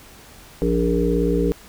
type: harmonic tone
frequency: 58.27 Hz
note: A#1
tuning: in tune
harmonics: 1 / 3 / 5 / 7 / 8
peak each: -23 / -23 / -23 / -23 / -23 dBFS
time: 0.62-1.52 s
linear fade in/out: 0 ms
effects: pink hiss -45 dBFS RMS until 1.68 s

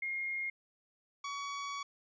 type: tone pair in turn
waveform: sine / sawtooth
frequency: 2136 / 1128.7 Hz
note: C7 / C#6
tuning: +35 / +31 cents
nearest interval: major seventh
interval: 1104 cents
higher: first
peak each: -34 / -34 dBFS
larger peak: neither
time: 0.02-0.5 / 1.24-1.83 s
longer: second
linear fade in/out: 5 ms
effects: resampled to 16000 Hz

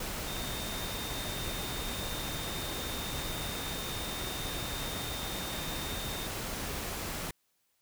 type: tone in noise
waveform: sine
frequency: 3659 Hz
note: A#7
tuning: 33 cents flat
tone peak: -42 dBFS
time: 0.27-6.27 s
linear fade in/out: 5 ms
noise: pink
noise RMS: -37 dBFS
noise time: 0-7.31 s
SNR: -8 dB
effects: white hiss -75 dBFS RMS until 7.81 s

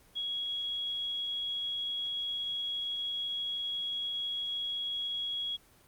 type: tone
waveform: sine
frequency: 3322 Hz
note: G#7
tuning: in tune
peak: -32 dBFS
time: 0.15-5.57 s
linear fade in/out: 20 ms
effects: pink hiss -61 dBFS RMS until 5.87 s + Opus 24 kbps

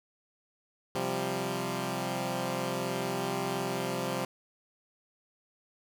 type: chord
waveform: 10% pulse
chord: C suspended fourth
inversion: none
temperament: equal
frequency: 130.81 / 174.61 / 196 Hz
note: C3 / F3 / G3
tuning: 0 / 0 / 0 cents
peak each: -27 / -27 / -27 dBFS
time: 0.95-4.25 s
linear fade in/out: 2 ms
effects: none

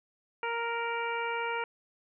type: harmonic tone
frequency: 466.2 Hz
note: A#4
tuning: in tune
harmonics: 1 / 2 / 3 / 4 / 5 / 6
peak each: -36 / -34 / -37 / -43 / -38 / -44 dBFS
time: 0.43-1.64 s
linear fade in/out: 2 ms
effects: none

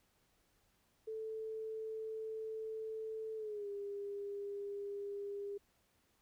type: tone with pitch glide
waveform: sine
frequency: 440 to 403.5 Hz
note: A4 to G#4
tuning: 0 to -50 cents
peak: -40 dBFS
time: 1.07-5.58 s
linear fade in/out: 10 ms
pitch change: -150 cents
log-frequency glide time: 3.36-3.68 s
effects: pink hiss -75 dBFS RMS until 6.21 s

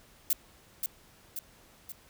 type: noise with echo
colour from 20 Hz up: violet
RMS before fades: -26 dBFS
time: 0.3-0.33 s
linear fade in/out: 2 ms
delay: 530 ms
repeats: 3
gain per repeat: -5 dB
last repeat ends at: 1.92 s
effects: pink hiss -59 dBFS RMS until 2.09 s

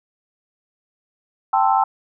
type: chord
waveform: sine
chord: A minor seventh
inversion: third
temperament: equal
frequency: 784 / 880 / 1046.5 / 1318.5 Hz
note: G5 / A5 / C6 / E6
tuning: 0 / 0 / 0 / 0 cents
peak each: -17 / -18 / -23 / -23 dBFS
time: 1.53-1.84 s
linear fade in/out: 5 ms
effects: none

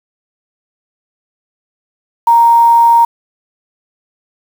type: tone with quantisation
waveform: sine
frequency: 932.3 Hz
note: A#5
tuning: in tune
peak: -4 dBFS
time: 2.27-3.05 s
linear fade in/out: 5 ms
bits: 5
effects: none

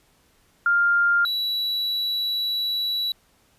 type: tone pair in turn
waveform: sine / triangle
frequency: 1400 / 3927 Hz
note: F6 / B7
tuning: +4 / -11 cents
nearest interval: octave + tritone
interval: 1785 cents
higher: second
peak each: -16 / -21 dBFS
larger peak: first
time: 0.66-1.25 / 1.25-3.12 s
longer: second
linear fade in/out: 2 ms
effects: pink hiss -61 dBFS RMS until 3.58 s + resampled to 32000 Hz

